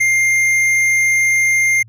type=tone with tanh clipping; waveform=sine; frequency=2109 Hz; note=C7; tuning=13 cents sharp; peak=-13 dBFS; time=0-1.83 s; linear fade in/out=10 ms; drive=11 dB; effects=added 111 Hz sine -40 dBFS peak until 1.88 s